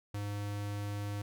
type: tone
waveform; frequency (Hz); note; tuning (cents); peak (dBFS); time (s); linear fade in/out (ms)
square; 102.4; G#2; -24; -36; 0.14-1.22; 5
effects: none